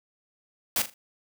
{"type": "noise with echo", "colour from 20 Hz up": "white", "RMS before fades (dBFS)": -25, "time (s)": [0.76, 0.82], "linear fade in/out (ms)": 2, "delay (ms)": 40, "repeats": 3, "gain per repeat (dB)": -11, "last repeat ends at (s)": 0.94, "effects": []}